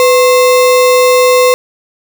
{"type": "tone with sample-and-hold", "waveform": "sine", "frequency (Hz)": 501, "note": "B4", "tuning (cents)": 25, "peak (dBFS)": -4, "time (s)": [0, 1.54], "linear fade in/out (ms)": 0, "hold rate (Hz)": 1575, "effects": []}